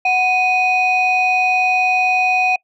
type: tone pair together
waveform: sine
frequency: 740 / 2489 Hz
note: F#5 / D#7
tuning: 0 / 0 cents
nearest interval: octave + major sixth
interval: 2100 cents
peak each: -14 dBFS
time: 0.05-2.56 s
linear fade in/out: 5 ms
effects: noise-tail reverb RT60 0.1 s tail -25 dB re dry + tanh soft clip ceiling -8 dBFS